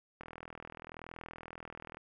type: click train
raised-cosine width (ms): 0.5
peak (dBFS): -30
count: 73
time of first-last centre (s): 0.21-1.97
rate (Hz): 40.9
effects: none